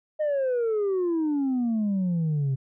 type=exponential sweep; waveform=sine; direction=down; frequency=622.3 to 130.5 Hz; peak=-20 dBFS; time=0.19-2.56 s; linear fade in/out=20 ms; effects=tanh soft clip ceiling -21 dBFS